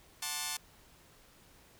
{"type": "chord", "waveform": "5% pulse", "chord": "D dominant seventh", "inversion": "first", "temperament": "just", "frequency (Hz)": [734.2, 881, 1057.2, 1174.7], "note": ["F#5", "A5", "C6", "D6"], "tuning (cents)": [-14, 2, 18, 0], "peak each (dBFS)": [-32, -28, -30, -32], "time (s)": [0.22, 0.57], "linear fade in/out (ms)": 5, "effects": ["pink hiss -61 dBFS RMS until 1.79 s"]}